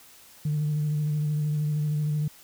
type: tone with vibrato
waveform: sine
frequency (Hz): 150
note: D3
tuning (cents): +37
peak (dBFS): -22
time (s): 0.45-2.28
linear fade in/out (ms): 5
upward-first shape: sine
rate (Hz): 13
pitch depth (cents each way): 26
effects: tanh soft clip ceiling -20 dBFS + white hiss -52 dBFS RMS until 2.43 s